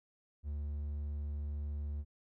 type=tone; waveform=triangle; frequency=73.2 Hz; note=D2; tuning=5 cents flat; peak=-34 dBFS; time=0.43-2.05 s; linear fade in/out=50 ms; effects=none